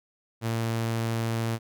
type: tone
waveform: sawtooth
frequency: 114.2 Hz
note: A#2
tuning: 35 cents flat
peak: -22 dBFS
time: 0.41-1.59 s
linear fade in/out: 50 ms
effects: none